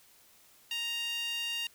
sawtooth tone with high-pass filter, 932.3 Hz, A#5, in tune, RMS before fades -35 dBFS, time 0.71-1.67 s, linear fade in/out 2 ms, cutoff 2800 Hz, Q 4.2, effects white hiss -61 dBFS RMS until 1.74 s

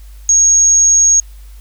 sine tone, 6570 Hz, G#8, 20 cents flat, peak -6 dBFS, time 0.29-1.2 s, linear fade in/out 2 ms, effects added 50 Hz sine -32 dBFS peak until 1.6 s + white hiss -49 dBFS RMS until 1.6 s

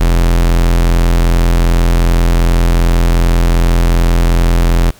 45% pulse tone, 42.62 Hz, F1, 41 cents flat, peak -7 dBFS, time 0-4.91 s, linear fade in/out 10 ms, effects pink hiss -42 dBFS RMS until 4.99 s

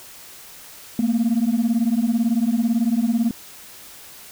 sine beating tone pair, 222.1 / 240.1 Hz, A3 / B3, +16 / -49 cents, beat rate 18 Hz, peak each -18 dBFS, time 0.99-3.31 s, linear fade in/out 2 ms, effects tanh soft clip ceiling -13 dBFS + white hiss -42 dBFS RMS until 4.31 s

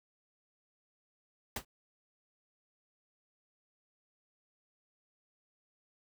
pink noise with exponential decay, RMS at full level -31 dBFS, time 1.56-1.65 s, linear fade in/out 5 ms, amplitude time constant 19 ms, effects none

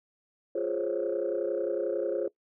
sine chord, Db major seventh, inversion first, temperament equal, 349.2 / 415.3 / 523.3 / 554.4 Hz, F4 / Ab4 / C5 / Db5, 0 / 0 / 0 / 0 cents, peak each -32 dBFS, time 0.55-2.28 s, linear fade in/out 5 ms, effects noise-tail reverb RT60 0.1 s tail -20 dB re dry + tanh soft clip ceiling -20 dBFS

